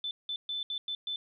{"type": "tone bursts at uneven times", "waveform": "sine", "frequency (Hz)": 3520, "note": "A7", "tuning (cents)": 0, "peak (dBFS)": -32, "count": 6, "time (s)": [[0.04, 0.11], [0.29, 0.36], [0.49, 0.63], [0.7, 0.78], [0.88, 0.95], [1.07, 1.16]], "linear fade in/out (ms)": 2, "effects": []}